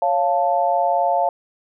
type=chord; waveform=sine; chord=Db augmented; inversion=none; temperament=equal; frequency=554.4 / 698.5 / 880 Hz; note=Db5 / F5 / A5; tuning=0 / 0 / 0 cents; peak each=-22 / -18 / -21 dBFS; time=0.02-1.29 s; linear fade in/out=2 ms; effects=none